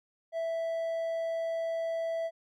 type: tone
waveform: triangle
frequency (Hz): 659.3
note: E5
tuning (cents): 0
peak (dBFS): -28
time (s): 0.32-2.31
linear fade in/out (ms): 50
effects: none